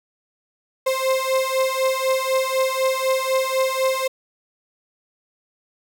35% pulse beating tone pair, 523.3 / 527.3 Hz, C5 / C5, 0 / +13 cents, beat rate 4 Hz, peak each -20 dBFS, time 0.86-4.08 s, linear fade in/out 10 ms, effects none

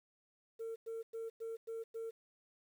sine tone bursts, 453.5 Hz, A#4, 48 cents flat, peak -38 dBFS, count 6, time 0.59-2.11 s, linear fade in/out 20 ms, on 170 ms, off 100 ms, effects tanh soft clip ceiling -38 dBFS + 11-bit

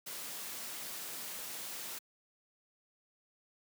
white noise, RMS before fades -43 dBFS, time 0.06-1.99 s, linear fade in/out 10 ms, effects high-pass 150 Hz 12 dB/octave

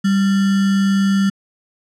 sine tone with sample-and-hold, 196 Hz, G3, in tune, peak -12 dBFS, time 0.04-1.3 s, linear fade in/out 10 ms, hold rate 1575 Hz, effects low-pass 8000 Hz 12 dB/octave

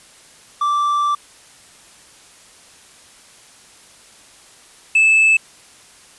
triangle tone pair in turn, 1170 / 2621 Hz, D6 / E7, -7 / -11 cents, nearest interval octave + major second, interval 1396 cents, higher second, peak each -13 / -8 dBFS, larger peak second, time 0.61-1.15 / 4.95-5.37 s, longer first, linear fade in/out 5 ms, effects white hiss -46 dBFS RMS until 6.18 s + resampled to 24000 Hz

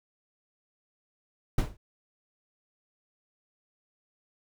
brown noise with exponential decay, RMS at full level -19 dBFS, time 1.58-1.77 s, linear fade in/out 5 ms, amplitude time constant 41 ms, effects none

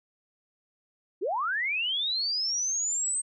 sine linear sweep, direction up, 311.9 to 8372 Hz, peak -26 dBFS, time 1.21-3.22 s, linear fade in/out 20 ms, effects none

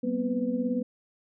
sine tone cluster, 191.2 / 238.3 / 255.7 / 500 Hz, G3 / A#3 / C4 / B4, -43 / +38 / -40 / +21 cents, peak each -36 / -28 / -31 / -33 dBFS, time 0.03-0.83 s, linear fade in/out 10 ms, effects none

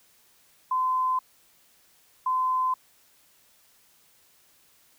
sine tone pair in turn, 1026 / 1026 Hz, C6 / C6, -34 / -34 cents, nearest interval unison, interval 0 cents, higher neither, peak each -22 dBFS, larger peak neither, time 0.71-1.19 / 2.26-2.74 s, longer neither, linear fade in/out 5 ms, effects white hiss -61 dBFS RMS until 4.98 s

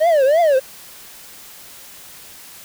triangle tone with vibrato, 601 Hz, D5, 40 cents sharp, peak -9 dBFS, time 0-0.6 s, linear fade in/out 20 ms, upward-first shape triangle, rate 3.1 Hz, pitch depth 280 cents each way, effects white hiss -40 dBFS RMS until 2.64 s

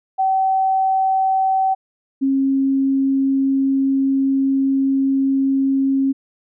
sine tone pair in turn, 765 / 270.5 Hz, G5 / C#4, -42 / -42 cents, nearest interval octave + tritone, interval 1800 cents, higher first, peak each -14 dBFS, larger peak neither, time 0.18-1.75 / 2.21-6.13 s, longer second, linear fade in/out 20 ms, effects none

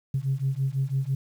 sine beating tone pair, 132.1 / 138.1 Hz, C3 / C#3, +17 / -6 cents, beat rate 6 Hz, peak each -26 dBFS, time 0.14-1.15 s, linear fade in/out 5 ms, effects tanh soft clip ceiling -17 dBFS + 9-bit

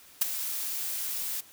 blue noise with ADSR envelope, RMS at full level -21 dBFS, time 0.21-1.41 s, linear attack 9 ms, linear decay 14 ms, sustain -12 dB, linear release 10 ms, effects white hiss -54 dBFS RMS until 1.52 s

